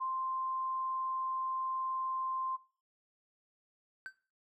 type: tone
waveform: sine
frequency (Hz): 1046.5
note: C6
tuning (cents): 0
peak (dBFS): -33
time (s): 0-2.57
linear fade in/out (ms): 20
type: tone with exponential decay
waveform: triangle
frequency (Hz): 1543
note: G6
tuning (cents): -28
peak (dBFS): -35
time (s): 4.06-4.17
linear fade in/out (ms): 0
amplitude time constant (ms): 22
effects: noise-tail reverb RT60 0.4 s tail -18 dB re dry